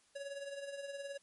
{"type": "tone with tremolo", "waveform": "square", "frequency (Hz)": 560, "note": "C#5", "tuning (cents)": 18, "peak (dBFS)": -40, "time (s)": [0.15, 1.18], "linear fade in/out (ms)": 10, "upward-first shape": "triangle", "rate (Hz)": 19, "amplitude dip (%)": 65, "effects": ["white hiss -70 dBFS RMS until 1.22 s", "MP3 48 kbps"]}